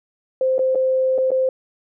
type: tone with dropouts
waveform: sine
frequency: 521 Hz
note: C5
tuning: 7 cents flat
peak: -15 dBFS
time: 0.41-1.49 s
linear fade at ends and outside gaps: 2 ms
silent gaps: 0.582-0.592 / 0.749-0.755 / 1.18-1.184 / 1.306-1.316 s
effects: none